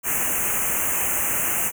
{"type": "band-stop noise", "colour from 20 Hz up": "white", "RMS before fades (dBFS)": -23, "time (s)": [0.03, 1.72], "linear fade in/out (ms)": 50, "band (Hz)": [2900, 6200], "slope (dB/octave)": 96, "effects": []}